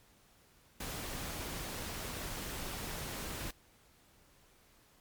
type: noise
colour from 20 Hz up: pink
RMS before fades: -41 dBFS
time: 0.8-3.51 s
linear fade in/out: 5 ms
effects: pink hiss -65 dBFS RMS until 5 s + MP3 96 kbps